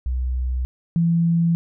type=tone pair in turn; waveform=sine; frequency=63 / 168.19 Hz; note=B1 / E3; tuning=+35 / +35 cents; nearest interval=octave + perfect fourth; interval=1700 cents; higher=second; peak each=-20 / -15 dBFS; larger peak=second; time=0.06-0.65 / 0.96-1.55 s; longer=neither; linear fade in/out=0 ms; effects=none